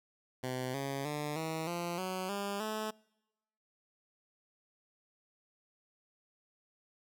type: tone with pitch steps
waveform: 10% pulse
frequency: 127.9 / 137.87 / 148.63 / 160.22 / 172.71 / 186.18 / 200.7 / 216.3 Hz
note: C3 / C#3 / D3 / E3 / F3 / F#3 / G3 / A3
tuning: -39 / -9 / +21 / -49 / -19 / +11 / +41 / -29 cents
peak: -27 dBFS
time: 0.43-2.91 s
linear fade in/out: 10 ms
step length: 310 ms
effects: noise-tail reverb RT60 1.0 s tail -26 dB re dry